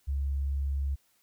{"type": "tone", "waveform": "sine", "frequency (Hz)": 69.3, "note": "C#2", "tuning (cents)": 0, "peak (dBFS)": -27, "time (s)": [0.07, 0.96], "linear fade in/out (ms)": 20, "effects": ["white hiss -69 dBFS RMS until 1.22 s"]}